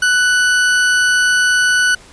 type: tone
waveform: 40% pulse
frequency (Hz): 1486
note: F#6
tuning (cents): +7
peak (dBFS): -10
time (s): 0.02-1.95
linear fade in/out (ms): 5
effects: pink hiss -42 dBFS RMS until 2.12 s + resampled to 22050 Hz